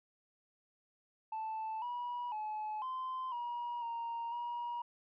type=tone with pitch steps; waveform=sine; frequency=879 / 970 / 856 / 1034 / 957 / 931 / 955 Hz; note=A5 / B5 / A5 / C6 / A#5 / A#5 / A#5; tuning=-2 / -31 / -48 / -21 / +45 / -2 / +42 cents; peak=-35 dBFS; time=1.32-4.82 s; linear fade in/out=5 ms; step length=500 ms; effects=tanh soft clip ceiling -35 dBFS